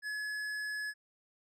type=tone with hard clipping; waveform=sine; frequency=1700 Hz; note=G#6; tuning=40 cents sharp; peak=-37 dBFS; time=0.02-0.94 s; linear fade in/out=50 ms; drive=10 dB; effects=none